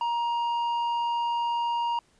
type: tone with tanh clipping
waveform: triangle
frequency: 942 Hz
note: A#5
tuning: 18 cents sharp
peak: -26 dBFS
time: 0.01-1.99 s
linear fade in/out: 2 ms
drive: 11 dB
effects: pink hiss -64 dBFS RMS until 2.19 s + resampled to 22050 Hz